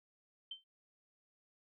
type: tone with exponential decay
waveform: sine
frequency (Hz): 3109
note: G7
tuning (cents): -15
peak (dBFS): -39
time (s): 0.51-0.64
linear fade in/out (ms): 5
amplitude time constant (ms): 27
effects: none